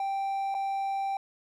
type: tone with dropouts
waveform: triangle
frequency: 784 Hz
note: G5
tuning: in tune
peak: -26 dBFS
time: 0-1.17 s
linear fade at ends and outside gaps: 2 ms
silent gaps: 0.543-0.548 s
effects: none